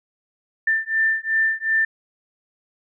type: beating tone pair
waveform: sine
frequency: 1782 / 1784.7 Hz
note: A6 / A6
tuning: +22 / +24 cents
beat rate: 2.7 Hz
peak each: -21 dBFS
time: 0.67-1.85 s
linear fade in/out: 5 ms
effects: none